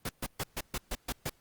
pink noise bursts, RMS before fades -34 dBFS, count 8, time 0.05-1.296 s, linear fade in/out 5 ms, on 42 ms, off 130 ms, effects pink hiss -67 dBFS RMS until 1.4 s + Opus 32 kbps

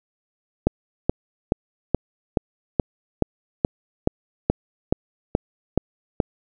click train, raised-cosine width 2 ms, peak -3 dBFS, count 14, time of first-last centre 0.67-6.202 s, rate 2.35 Hz, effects none

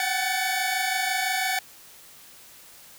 sawtooth tone cluster, 741 / 767 / 1753 / 2248 Hz, F#5 / G5 / A6 / C#7, +2 / -38 / -7 / +24 cents, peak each -26 dBFS, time 0-1.59 s, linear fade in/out 2 ms, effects white hiss -49 dBFS RMS until 2.98 s

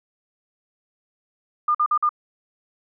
sine tone bursts, 1209 Hz, D6, 50 cents sharp, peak -16 dBFS, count 4, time 1.68-2.092 s, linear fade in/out 5 ms, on 67 ms, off 48 ms, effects none

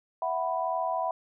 sine chord, E suspended second, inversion none, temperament just, 659.3 / 741.7 / 988.9 Hz, E5 / F#5 / B5, 0 / +4 / +2 cents, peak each -31 dBFS, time 0.22-1.11 s, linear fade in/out 2 ms, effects none

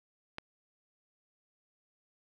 click, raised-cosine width 0.3 ms, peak -22 dBFS, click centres 0.384 s, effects none

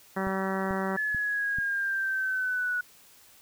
harmonic tone, 191.6 Hz, G3, 39 cents flat, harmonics 1 / 2 / 3 / 4 / 5 / 6 / 7 / 8 / 9 / 10, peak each -31 / -34 / -36 / -37 / -38 / -39 / -39 / -40 / -41 / -41 dBFS, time 0.16-0.97 s, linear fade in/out 10 ms
click train, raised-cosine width 5 ms, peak -26 dBFS, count 4, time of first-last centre 0.27-1.586 s, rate 2.28 Hz
sine exponential sweep, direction down, 1723 to 1464 Hz, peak -26 dBFS, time 0.97-2.81 s, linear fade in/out 5 ms
effects white hiss -56 dBFS RMS until 3.41 s

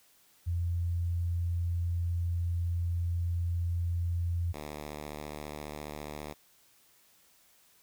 sine / 5% pulse tone pair in turn, 86.1 / 74.7 Hz, F2 / D2, -24 / +30 cents, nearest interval major second, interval 246 cents, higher first, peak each -28 dBFS, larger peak neither, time 0.46-4.53 / 4.53-6.34 s, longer first, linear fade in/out 20 ms, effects white hiss -64 dBFS RMS until 7.82 s

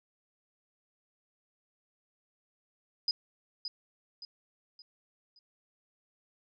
sine tone with echo, 4978 Hz, D#8, in tune, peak -26 dBFS, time 3.08-3.11 s, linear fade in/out 2 ms, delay 570 ms, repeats 4, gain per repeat -8 dB, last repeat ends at 5.39 s, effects none

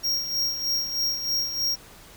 square tone with tremolo, 5588 Hz, F8, in tune, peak -22 dBFS, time 0.03-1.76 s, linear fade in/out 20 ms, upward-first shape sine, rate 3.2 Hz, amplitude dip 60%, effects pink hiss -48 dBFS RMS until 2.16 s

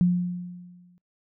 sine tone with exponential decay, 177.7 Hz, F3, 30 cents sharp, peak -15 dBFS, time 0.01-0.98 s, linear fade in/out 0 ms, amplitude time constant 210 ms, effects noise-tail reverb RT60 0.1 s tail -25 dB re dry

